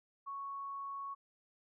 sine tone, 1108.7 Hz, C#6, in tune, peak -40 dBFS, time 0.26-1.15 s, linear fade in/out 20 ms, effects none

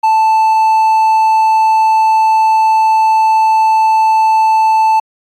triangle tone, 880 Hz, A5, in tune, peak -5 dBFS, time 0.03-5 s, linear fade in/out 10 ms, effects AAC 64 kbps

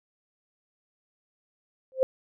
sine tone with exponential growth, 523.3 Hz, C5, in tune, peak -14 dBFS, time 1.92-2.03 s, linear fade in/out 0 ms, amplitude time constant 22 ms, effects none

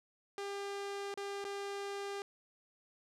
sawtooth tone with dropouts, 400 Hz, G4, 35 cents sharp, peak -35 dBFS, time 0.38-2.22 s, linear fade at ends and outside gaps 1 ms, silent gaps 1.141-1.174 / 1.442-1.449 s, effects low-pass 8000 Hz 12 dB/octave

